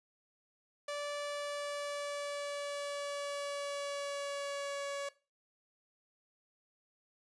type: tone with pitch glide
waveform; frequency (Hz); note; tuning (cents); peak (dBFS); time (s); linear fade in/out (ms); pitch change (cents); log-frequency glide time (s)
sawtooth; 581 to 563.5; D5 to C#5; -19 to +28; -33; 0.88-5.09; 5; -53; 1.15-4.87
effects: noise-tail reverb RT60 0.3 s tail -18 dB re dry + resampled to 22050 Hz